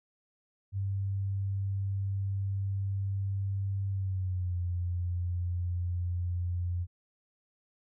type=tone with pitch glide; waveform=sine; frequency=98 to 88.32 Hz; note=G2 to F2; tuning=0 to +20 cents; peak=-29 dBFS; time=0.72-6.87 s; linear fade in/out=50 ms; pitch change=-180 cents; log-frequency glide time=3.89-4.58 s; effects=none